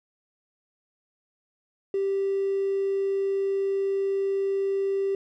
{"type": "tone with hard clipping", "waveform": "triangle", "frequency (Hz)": 392, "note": "G4", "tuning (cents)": 0, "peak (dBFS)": -23, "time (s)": [1.94, 5.15], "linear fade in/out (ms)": 2, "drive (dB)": 3, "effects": []}